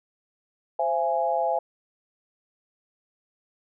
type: chord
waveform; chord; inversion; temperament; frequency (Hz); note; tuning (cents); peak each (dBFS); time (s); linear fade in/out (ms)
sine; C augmented; none; equal with one note detuned; 523.3 / 674.3 / 830.6; C5 / E5 / G#5; 0 / +39 / 0; -28 / -25 / -26; 0.79-1.59; 5
effects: none